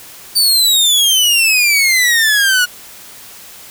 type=exponential sweep; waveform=sawtooth; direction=down; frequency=4628 to 1440 Hz; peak=-6 dBFS; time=0.35-2.66 s; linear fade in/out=20 ms; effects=white hiss -36 dBFS RMS until 3.7 s